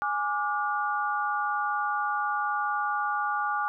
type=chord; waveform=sine; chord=D diminished; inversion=second; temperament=equal with one note detuned; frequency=830.6 / 1174.7 / 1433.7 Hz; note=Ab5 / D6 / F6; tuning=0 / 0 / +45 cents; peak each=-30 / -29 / -31 dBFS; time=0.02-3.68 s; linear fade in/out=0 ms; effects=none